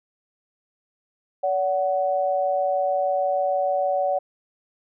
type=tone pair together; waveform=sine; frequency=571.5 / 745 Hz; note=D5 / F#5; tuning=-47 / +12 cents; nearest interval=perfect fourth; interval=459 cents; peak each=-22 / -23 dBFS; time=1.43-4.19 s; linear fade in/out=10 ms; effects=none